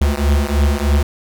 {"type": "beating tone pair", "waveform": "square", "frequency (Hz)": [70.3, 73.5], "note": ["C#2", "D2"], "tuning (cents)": [25, 2], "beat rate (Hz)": 3.2, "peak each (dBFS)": [-16, -17], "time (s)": [0.01, 1.03], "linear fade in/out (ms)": 5, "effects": []}